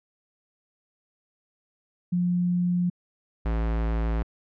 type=tone pair in turn; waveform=sine / square; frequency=177.2 / 55.81 Hz; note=F3 / A1; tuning=+25 / +25 cents; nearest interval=octave + minor sixth; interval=2000 cents; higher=first; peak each=-21 / -24 dBFS; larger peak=first; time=2.12-2.9 / 3.45-4.23 s; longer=neither; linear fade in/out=10 ms; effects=low-pass 2000 Hz 12 dB/octave